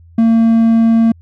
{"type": "tone", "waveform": "triangle", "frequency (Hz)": 227.3, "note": "A#3", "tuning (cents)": -43, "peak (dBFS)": -5, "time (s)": [0.18, 1.12], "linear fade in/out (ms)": 5, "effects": ["added 84 Hz sine -39 dBFS peak until 1.21 s"]}